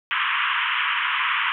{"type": "band-pass noise", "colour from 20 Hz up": "pink", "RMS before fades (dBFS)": -23, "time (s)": [0.11, 1.52], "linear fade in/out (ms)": 0, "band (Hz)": [980, 3200], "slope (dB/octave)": 96, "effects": []}